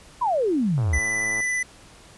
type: exponential sweep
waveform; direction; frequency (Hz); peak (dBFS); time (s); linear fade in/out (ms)
sine; down; 1046.5 to 63.8; -19; 0.21-0.99; 10
type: click train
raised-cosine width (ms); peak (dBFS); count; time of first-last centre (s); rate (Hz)
1; -23; 69; 0.78-1.404; 109
type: tone with vibrato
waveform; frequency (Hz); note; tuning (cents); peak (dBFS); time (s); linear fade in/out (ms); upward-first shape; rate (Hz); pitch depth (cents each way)
square; 1994; B6; +16; -23; 0.93-1.63; 5; sine; 18; 10
effects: pink hiss -49 dBFS RMS until 2.17 s + resampled to 24000 Hz